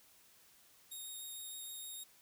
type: tone with vibrato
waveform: 5% pulse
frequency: 3729 Hz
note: A#7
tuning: in tune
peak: -38 dBFS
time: 0.91-2.04 s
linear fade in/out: 10 ms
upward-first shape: sine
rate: 6.5 Hz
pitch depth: 10 cents each way
effects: white hiss -65 dBFS RMS until 2.21 s